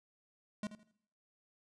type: tone with echo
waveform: square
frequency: 209.6 Hz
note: G#3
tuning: 16 cents sharp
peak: -37 dBFS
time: 0.63-0.67 s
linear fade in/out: 2 ms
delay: 81 ms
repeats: 3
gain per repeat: -12 dB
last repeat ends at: 0.913 s
effects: noise-tail reverb RT60 0.7 s tail -21 dB re dry + resampled to 22050 Hz